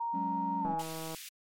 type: tone with pitch glide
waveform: sine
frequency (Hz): 932.3 to 830.6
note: A#5 to G#5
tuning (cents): 0 to 0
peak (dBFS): -31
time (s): 0-0.82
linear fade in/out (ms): 10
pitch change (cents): -200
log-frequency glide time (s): 0.6-0.7
type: chord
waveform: triangle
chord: F# suspended second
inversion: none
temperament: equal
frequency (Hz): 185 / 207.7 / 277.2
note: F#3 / G#3 / C#4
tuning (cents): 0 / 0 / 0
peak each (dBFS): -37 / -39 / -37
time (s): 0.13-0.75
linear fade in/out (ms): 20
type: click train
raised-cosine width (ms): 1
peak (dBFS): -28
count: 81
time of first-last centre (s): 0.65-1.147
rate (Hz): 161
type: high-pass noise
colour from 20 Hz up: pink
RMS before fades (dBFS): -46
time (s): 0.79-1.29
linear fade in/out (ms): 5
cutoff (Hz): 2200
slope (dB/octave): 24
effects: MP3 64 kbps